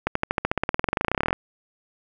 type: accelerating click train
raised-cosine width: 0.5 ms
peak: -6 dBFS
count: 28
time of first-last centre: 0.07-1.329 s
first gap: 84 ms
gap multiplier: 0.95
effects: none